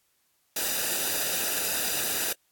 white noise with comb filter, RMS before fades -28 dBFS, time 0.56-2.33 s, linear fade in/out 5 ms, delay 0.92 ms, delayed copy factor -0.65, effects white hiss -70 dBFS RMS until 2.51 s + AAC 64 kbps

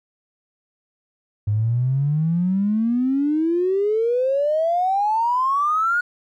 triangle exponential sweep, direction up, 101.6 to 1462 Hz, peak -13 dBFS, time 1.47-6.01 s, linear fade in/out 10 ms, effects tanh soft clip ceiling -15 dBFS

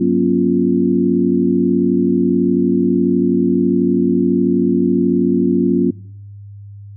sine chord, Gb major seventh, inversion none, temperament equal with one note detuned, 185 / 238.7 / 277.2 / 349.2 Hz, Gb3 / Bb3 / Db4 / F4, 0 / +41 / 0 / 0 cents, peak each -17 dBFS, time 0-5.91 s, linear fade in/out 10 ms, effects noise-tail reverb RT60 0.7 s tail -22 dB re dry + added 101 Hz sine -32 dBFS peak until 6.96 s

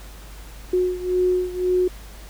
sine beating tone pair, 363.5 / 365.4 Hz, F#4 / F#4, -31 / -22 cents, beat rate 1.9 Hz, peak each -20 / -23 dBFS, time 0.73-1.88 s, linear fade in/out 5 ms, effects added 50 Hz sine -38 dBFS peak until 2.29 s + pink hiss -45 dBFS RMS until 2.29 s

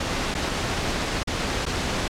pink noise with dropouts, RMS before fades -26 dBFS, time 0-2.08 s, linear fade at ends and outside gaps 5 ms, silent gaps 0.343-0.349 / 1.233-1.273 / 1.655-1.663 s, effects low-pass 6000 Hz 12 dB/octave + AAC 64 kbps

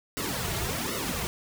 pink noise with flanger, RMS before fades -31 dBFS, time 0.17-1.27 s, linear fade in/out 0 ms, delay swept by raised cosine 1.2 to 4 ms, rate 1.3 Hz, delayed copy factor -1, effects none

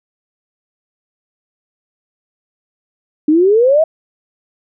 sine exponential sweep, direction up, 294.5 to 660 Hz, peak -7 dBFS, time 3.28-3.84 s, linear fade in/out 5 ms, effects none

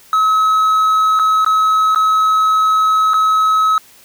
triangle tone with dropouts, 1284 Hz, E6, 46 cents flat, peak -8 dBFS, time 0.13-3.78 s, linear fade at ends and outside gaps 1 ms, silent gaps 1.191-1.196 / 1.447-1.463 / 1.948-1.959 / 3.135-3.141 s, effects white hiss -45 dBFS RMS until 4.04 s

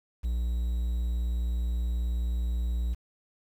triangle tone, 59.4 Hz, A#1, 33 cents sharp, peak -24 dBFS, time 0.23-2.95 s, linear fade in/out 20 ms, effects 9-bit

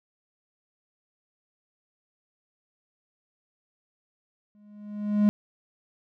triangle tone with exponential growth, 207.9 Hz, G#3, 2 cents sharp, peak -13 dBFS, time 4.55-5.29 s, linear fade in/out 0 ms, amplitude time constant 160 ms, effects none

